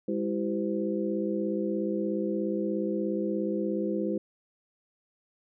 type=tone cluster; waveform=sine; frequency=203.8 / 330.6 / 387.5 / 511 Hz; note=G#3 / E4 / G4 / C5; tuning=-32 / +5 / -20 / -41 cents; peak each=-31 / -31 / -34 / -34 dBFS; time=0.08-4.18 s; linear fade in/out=5 ms; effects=none